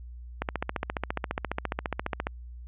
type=click train; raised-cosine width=0.5 ms; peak=-13 dBFS; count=28; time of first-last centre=0.42-2.269 s; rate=14.6 Hz; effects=added 60 Hz sine -40 dBFS peak until 2.67 s + resampled to 8000 Hz